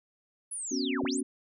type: linear two-way sweep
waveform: sine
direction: down then up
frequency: 10430 to 63.5 to 10430 Hz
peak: -34 dBFS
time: 0.51-1.21 s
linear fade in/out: 10 ms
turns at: 1.04 s
type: chord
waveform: sine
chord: B suspended second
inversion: none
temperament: equal with one note detuned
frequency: 246.1 / 277.2 / 370 Hz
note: B3 / C#4 / F#4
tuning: -6 / 0 / 0 cents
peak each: -33 / -31 / -36 dBFS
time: 0.71-1.23 s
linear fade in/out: 10 ms
effects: none